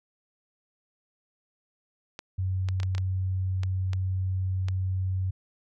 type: clicks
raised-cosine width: 0.2 ms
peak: -20 dBFS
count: 9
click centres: 2.191 / 2.687 / 2.801 / 2.832 / 2.95 / 2.981 / 3.634 / 3.933 / 4.685 s
type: tone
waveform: sine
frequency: 93.7 Hz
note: F#2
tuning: 22 cents sharp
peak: -25 dBFS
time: 2.38-5.31 s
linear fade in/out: 10 ms
effects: none